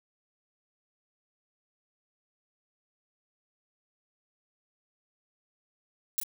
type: noise with echo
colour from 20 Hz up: violet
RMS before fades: -28 dBFS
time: 6.18-6.2 s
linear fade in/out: 0 ms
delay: 34 ms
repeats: 1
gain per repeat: -8 dB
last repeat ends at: 6.234 s
effects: none